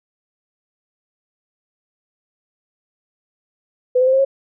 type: tone with pitch steps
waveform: sine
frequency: 502 / 512.3 / 522.7 / 533.4 / 544.3 Hz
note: B4 / C5 / C5 / C5 / C#5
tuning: +28 / -37 / -2 / +33 / -32 cents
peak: -11 dBFS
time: 3.95-4.25 s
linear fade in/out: 10 ms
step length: 60 ms
effects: none